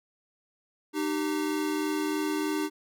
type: tone pair together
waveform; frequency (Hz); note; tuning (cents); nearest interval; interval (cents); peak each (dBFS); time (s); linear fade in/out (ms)
square; 305 / 388.2; D#4 / G4; -34 / -17; major third; 417; -29 / -33; 0.93-2.7; 50
effects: none